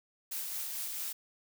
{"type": "noise with tremolo", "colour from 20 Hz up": "blue", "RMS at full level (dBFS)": -37, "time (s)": [0.31, 1.13], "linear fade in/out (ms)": 10, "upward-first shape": "sine", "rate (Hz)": 4.5, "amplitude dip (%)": 25, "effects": []}